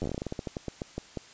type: slowing click train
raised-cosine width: 2 ms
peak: -19 dBFS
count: 19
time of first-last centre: 0.02-1.173 s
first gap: 10 ms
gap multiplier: 1.19
effects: white hiss -52 dBFS RMS until 1.33 s + resampled to 16000 Hz